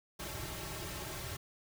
pink noise with comb filter, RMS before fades -42 dBFS, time 0.19-1.37 s, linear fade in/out 10 ms, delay 4.1 ms, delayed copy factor -1, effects none

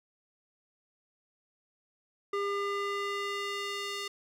square tone with band-pass filter sweep, 402.2 Hz, G4, 44 cents sharp, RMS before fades -34 dBFS, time 2.33-4.08 s, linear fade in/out 5 ms, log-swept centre 1000 to 3800 Hz, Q 0.83, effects none

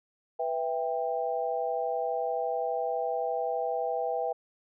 sine chord, E minor, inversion second, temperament just, 494.4 / 659.3 / 791.1 Hz, B4 / E5 / G5, +2 / 0 / +16 cents, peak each -32 dBFS, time 0.39-4.33 s, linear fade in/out 10 ms, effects none

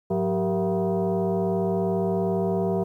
sine tone with frequency modulation, 103.83 Hz, G#2, in tune, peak -21 dBFS, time 0.1-2.84 s, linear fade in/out 10 ms, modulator 285 Hz, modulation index 2, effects 10-bit

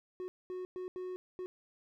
triangle tone bursts at uneven times, 366.8 Hz, F#4, 15 cents flat, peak -36 dBFS, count 5, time 0.2-0.28 / 0.5-0.65 / 0.76-0.88 / 0.96-1.16 / 1.39-1.46 s, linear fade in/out 0 ms, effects none

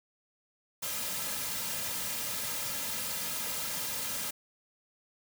white noise with comb filter, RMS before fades -35 dBFS, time 0.82-4.31 s, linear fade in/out 10 ms, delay 2.7 ms, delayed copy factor -0.7, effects none

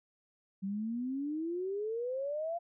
sine exponential sweep, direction up, 189.8 to 698.5 Hz, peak -33 dBFS, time 0.62-2.59 s, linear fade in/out 20 ms, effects none

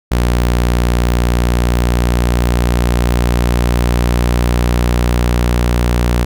sawtooth tone, 59.9 Hz, A#1, 48 cents sharp, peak -7 dBFS, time 0.11-6.25 s, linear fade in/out 10 ms, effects none

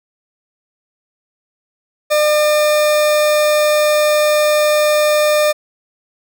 40% pulse tone, 602 Hz, D5, 43 cents sharp, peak -10 dBFS, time 2.1-5.53 s, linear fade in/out 20 ms, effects none

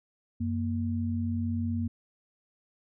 sine tone pair together, 92.82 / 233.9 Hz, F#2 / A#3, +6 / +6 cents, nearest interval octave + major third, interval 1600 cents, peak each -30 / -30 dBFS, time 0.4-1.88 s, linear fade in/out 10 ms, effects none

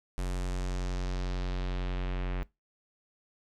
square tone with low-pass filter sweep, 45.51 Hz, F#1, 28 cents flat, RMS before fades -32 dBFS, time 0.18-2.43 s, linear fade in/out 0 ms, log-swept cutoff 10000 to 2400 Hz, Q 1.5, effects noise-tail reverb RT60 0.2 s tail -21 dB re dry

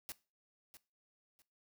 white noise with echo, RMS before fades -44 dBFS, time 0.09-0.12 s, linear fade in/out 0 ms, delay 650 ms, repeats 2, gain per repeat -12 dB, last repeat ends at 1.42 s, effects noise-tail reverb RT60 0.3 s tail -19 dB re dry

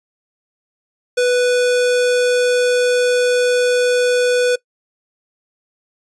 square tone, 493.9 Hz, B4, in tune, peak -13 dBFS, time 1.17-4.56 s, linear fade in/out 10 ms, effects noise-tail reverb RT60 0.1 s tail -21 dB re dry + resampled to 22050 Hz

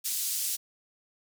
white band-pass noise, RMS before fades -31 dBFS, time 0.04-0.57 s, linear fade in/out 20 ms, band 4800 to 14000 Hz, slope 12 dB/octave, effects none

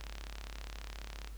click train, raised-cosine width 0.2 ms, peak -27 dBFS, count 45, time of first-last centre 0.01-1.274 s, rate 34.8 Hz, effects added 50 Hz sine -43 dBFS peak until 1.37 s + pink hiss -59 dBFS RMS until 1.37 s

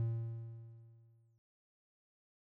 triangle tone with exponential decay, 114.8 Hz, A#2, 26 cents flat, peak -29 dBFS, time 0-1.38 s, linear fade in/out 0 ms, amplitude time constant 300 ms, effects none

